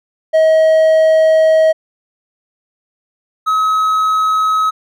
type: tone pair in turn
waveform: triangle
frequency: 636 / 1278.6 Hz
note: D#5 / D#6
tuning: +38 / +47 cents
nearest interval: octave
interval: 1209 cents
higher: second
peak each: -5 / -9 dBFS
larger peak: first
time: 0.33-1.73 / 3.46-4.71 s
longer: first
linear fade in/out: 20 ms
effects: none